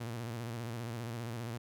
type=tone with vibrato; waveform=sawtooth; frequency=116.54 Hz; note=A#2; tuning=in tune; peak=-34 dBFS; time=0-1.58 s; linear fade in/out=10 ms; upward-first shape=square; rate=15 Hz; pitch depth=66 cents each way; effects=none